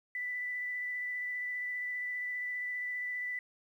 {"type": "tone with vibrato", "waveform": "sine", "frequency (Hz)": 1983, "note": "B6", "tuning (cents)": 7, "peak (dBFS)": -34, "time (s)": [0.15, 3.39], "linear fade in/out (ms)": 2, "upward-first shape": "sine", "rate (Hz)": 15, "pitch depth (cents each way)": 12, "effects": ["11-bit"]}